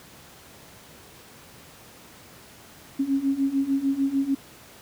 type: beating tone pair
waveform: sine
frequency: 269.9 / 276.6 Hz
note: C#4 / C#4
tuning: -46 / -4 cents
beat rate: 6.7 Hz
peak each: -26 / -23 dBFS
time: 2.99-4.35 s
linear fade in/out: 10 ms
effects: pink hiss -48 dBFS RMS until 4.81 s + high-pass 80 Hz 12 dB/octave